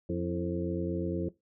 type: harmonic tone with a mistuned harmonic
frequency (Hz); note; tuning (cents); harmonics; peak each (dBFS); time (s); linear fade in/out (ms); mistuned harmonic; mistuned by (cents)
88.3; F2; +20; 1 / 2 / 3 / 4 / 5 / 6; -37 / -34 / -40 / -34 / -38 / -40; 0.09-1.29; 5; 4; -83
effects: noise-tail reverb RT60 0.2 s tail -19 dB re dry